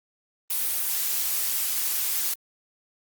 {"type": "noise", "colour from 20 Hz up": "blue", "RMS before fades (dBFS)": -26, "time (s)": [0.5, 2.34], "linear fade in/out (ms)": 5, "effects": ["Opus 32 kbps"]}